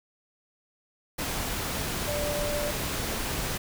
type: tone in noise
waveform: sine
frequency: 587.3 Hz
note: D5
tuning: in tune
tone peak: -30 dBFS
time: 2.07-2.71 s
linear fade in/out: 10 ms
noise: pink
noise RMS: -31 dBFS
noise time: 1.18-3.58 s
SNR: -2 dB
effects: none